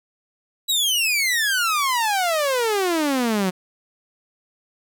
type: exponential sweep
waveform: sawtooth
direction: down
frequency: 3951 to 179 Hz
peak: -15 dBFS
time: 0.68-3.51 s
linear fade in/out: 20 ms
effects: none